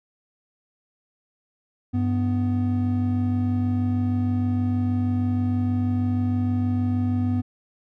triangle tone pair together, 98.28 / 248.5 Hz, G2 / B3, +5 / +11 cents, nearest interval octave + major third, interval 1606 cents, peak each -21 dBFS, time 1.93-7.42 s, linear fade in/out 20 ms, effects none

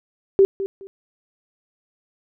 sine tone with echo, 389.8 Hz, G4, 10 cents flat, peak -9 dBFS, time 0.39-0.45 s, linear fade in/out 0 ms, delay 210 ms, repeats 2, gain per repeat -13 dB, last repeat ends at 0.87 s, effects none

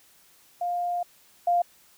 sine tone pair in turn, 704 / 699.5 Hz, F5 / F5, +14 / +3 cents, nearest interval unison, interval 11 cents, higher first, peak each -25 / -19 dBFS, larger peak second, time 0.61-1.03 / 1.47-1.62 s, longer first, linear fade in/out 5 ms, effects white hiss -58 dBFS RMS until 1.97 s

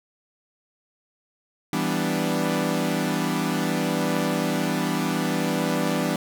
sawtooth chord, E minor seventh, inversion none, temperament equal, 164.81 / 196 / 246.9 / 293.7 Hz, E3 / G3 / B3 / D4, 0 / 0 / 0 / 0 cents, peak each -24 dBFS, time 1.73-6.16 s, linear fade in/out 2 ms, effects none

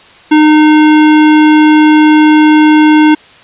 square tone, 305.9 Hz, D#4, 29 cents flat, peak -3 dBFS, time 0.31-3.15 s, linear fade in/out 10 ms, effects white hiss -38 dBFS RMS until 3.43 s + resampled to 8000 Hz

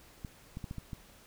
clicks, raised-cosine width 5 ms, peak -27 dBFS, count 6, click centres 0.248 / 0.571 / 0.642 / 0.711 / 0.783 / 0.932 s, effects pink hiss -58 dBFS RMS until 1.26 s

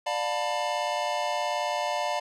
square chord, B half-diminished seventh, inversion first, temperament just, 592.7 / 711.2 / 889 / 987.8 Hz, D5 / F5 / A5 / B5, +16 / +31 / +18 / 0 cents, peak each -32 / -32 / -33 / -35 dBFS, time 0.06-2.2 s, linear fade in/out 10 ms, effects low-pass 7000 Hz 12 dB/octave

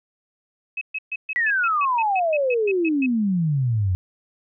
sine tone bursts, 2567 Hz, E7, 47 cents flat, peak -24 dBFS, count 14, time 0.77-3.062 s, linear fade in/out 5 ms, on 43 ms, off 130 ms
sine exponential sweep, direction down, 1975.5 to 88.1 Hz, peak -18 dBFS, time 1.36-3.95 s, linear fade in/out 0 ms
effects none

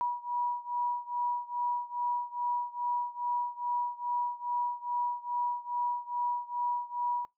sine beating tone pair, 968 / 970.4 Hz, B5 / B5, -35 / -31 cents, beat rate 2.4 Hz, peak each -32 / -34 dBFS, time 0.01-7.25 s, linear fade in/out 0 ms, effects noise-tail reverb RT60 0.2 s tail -24 dB re dry

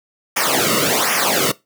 pink noise with flanger, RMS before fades -17 dBFS, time 0.36-1.52 s, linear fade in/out 10 ms, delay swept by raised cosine 0.24 to 1.24 ms, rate 1.3 Hz, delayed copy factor -0.95, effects noise-tail reverb RT60 0.2 s tail -20 dB re dry + high-pass 150 Hz 12 dB/octave

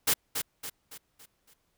white noise with echo, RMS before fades -24 dBFS, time 0.07-0.14 s, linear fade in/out 10 ms, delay 280 ms, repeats 5, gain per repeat -7 dB, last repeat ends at 1.54 s, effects pink hiss -74 dBFS RMS until 1.77 s

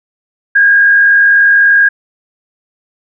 sine tone with frequency modulation, 1626 Hz, G#6, 37 cents flat, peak -4 dBFS, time 0.55-1.89 s, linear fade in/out 10 ms, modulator 60.2 Hz, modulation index 0.56, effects none

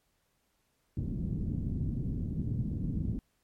white low-pass noise, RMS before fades -33 dBFS, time 0.97-3.19 s, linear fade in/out 0 ms, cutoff 220 Hz, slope 24 dB/octave, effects pink hiss -75 dBFS RMS until 3.43 s + MP3 64 kbps

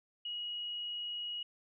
sine tone, 2900 Hz, F#7, 35 cents flat, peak -37 dBFS, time 0.25-1.43 s, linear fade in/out 5 ms, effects none

